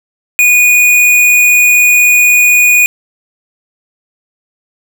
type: tone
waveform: square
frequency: 2461 Hz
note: D#7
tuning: 20 cents flat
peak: -5 dBFS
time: 0.39-2.86 s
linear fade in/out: 0 ms
effects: none